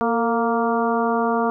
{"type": "harmonic tone with a mistuned harmonic", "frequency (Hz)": 233.1, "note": "A#3", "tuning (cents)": 0, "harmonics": [1, 2, 3, 4, 5, 6], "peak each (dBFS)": [-23, -23, -24, -26, -26, -31], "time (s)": [0.01, 1.5], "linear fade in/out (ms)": 0, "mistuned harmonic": 2, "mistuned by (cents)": -42, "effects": []}